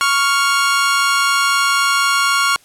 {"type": "tone pair together", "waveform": "sawtooth", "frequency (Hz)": [1110.4, 1399], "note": ["C#6", "F6"], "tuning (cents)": [3, 3], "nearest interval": "major third", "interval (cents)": 400, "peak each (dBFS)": -12, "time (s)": [0.01, 2.56], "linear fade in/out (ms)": 0, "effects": ["white hiss -50 dBFS RMS until 2.64 s", "low-pass 11000 Hz 12 dB/octave"]}